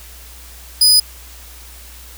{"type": "tone", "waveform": "sawtooth", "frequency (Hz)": 4978, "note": "D#8", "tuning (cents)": 0, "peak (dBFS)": -5, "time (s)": [0.81, 1], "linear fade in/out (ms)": 5, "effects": ["added 60 Hz sine -38 dBFS peak until 2.17 s", "white hiss -40 dBFS RMS until 2.17 s"]}